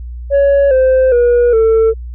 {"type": "tone with pitch steps", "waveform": "sine", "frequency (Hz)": [560, 519.5, 481.9, 447], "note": ["C#5", "C5", "B4", "A4"], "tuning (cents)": [18, -12, -43, 27], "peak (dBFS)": -4, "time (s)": [0.3, 1.94], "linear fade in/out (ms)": 50, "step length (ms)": 410, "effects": ["tanh soft clip ceiling -6 dBFS", "added 60 Hz sine -23 dBFS peak until 2.14 s"]}